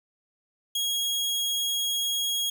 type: tone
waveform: sawtooth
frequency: 3297 Hz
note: G#7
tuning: 13 cents flat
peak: -22 dBFS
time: 0.75-2.5 s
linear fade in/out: 5 ms
effects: none